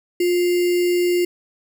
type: tone with sample-and-hold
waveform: sine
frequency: 354 Hz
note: F4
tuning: 23 cents sharp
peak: -15 dBFS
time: 0.2-1.25 s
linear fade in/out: 5 ms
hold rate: 2450 Hz
effects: none